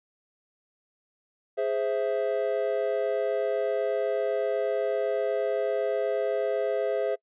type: chord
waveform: triangle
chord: Ab augmented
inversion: none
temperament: equal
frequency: 415.3 / 523.3 / 659.3 Hz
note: Ab4 / C5 / E5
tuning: 0 / 0 / 0 cents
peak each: -27 dBFS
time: 1.57-7.16 s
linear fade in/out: 20 ms
effects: noise-tail reverb RT60 0.1 s tail -26 dB re dry + resampled to 8000 Hz

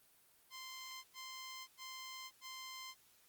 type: tone bursts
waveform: 10% pulse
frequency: 1043 Hz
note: C6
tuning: 6 cents flat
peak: -39 dBFS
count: 4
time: 0.5-2.948 s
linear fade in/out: 50 ms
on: 540 ms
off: 96 ms
effects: white hiss -69 dBFS RMS until 3.28 s + Opus 32 kbps

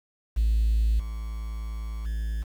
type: tone with level steps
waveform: triangle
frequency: 55 Hz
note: A1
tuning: in tune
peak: -16 / -28 / -24 dBFS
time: 0.36-2.44 s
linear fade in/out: 20 ms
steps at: 0.99 / 2.05 s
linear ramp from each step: 10 ms
effects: tanh soft clip ceiling -16 dBFS + 8-bit

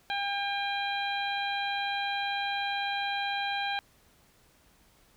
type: harmonic tone with a mistuned harmonic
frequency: 802 Hz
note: G5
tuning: 39 cents sharp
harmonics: 1 / 2 / 3 / 4 / 5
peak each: -32 / -35 / -37 / -38 / -39 dBFS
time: 0.1-3.79 s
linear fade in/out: 0 ms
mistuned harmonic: 5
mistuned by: -21 cents
effects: pink hiss -63 dBFS RMS until 5.16 s

